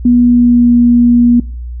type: tone with pitch glide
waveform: sine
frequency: 242.9 to 239.7 Hz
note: B3 to A#3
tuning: -29 to +48 cents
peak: -4 dBFS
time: 0.05-1.4 s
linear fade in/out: 5 ms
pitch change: -23 cents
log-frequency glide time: 0.21-0.74 s
effects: noise-tail reverb RT60 0.5 s tail -23 dB re dry + added 60 Hz sine -20 dBFS peak until 1.8 s